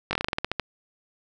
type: slowing click train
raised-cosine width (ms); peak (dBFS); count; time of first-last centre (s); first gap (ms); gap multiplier
0.3; -9; 12; 0.11-0.597; 20; 1.15
effects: none